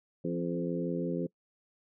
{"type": "harmonic tone with a mistuned harmonic", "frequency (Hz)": 85.9, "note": "F2", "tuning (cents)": -28, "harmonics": [2, 3, 4, 5, 6], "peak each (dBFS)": [-34, -36, -37, -38, -39], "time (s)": [0.24, 1.27], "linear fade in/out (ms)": 10, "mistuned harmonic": 3, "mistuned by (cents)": 29, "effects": ["noise-tail reverb RT60 0.1 s tail -23 dB re dry"]}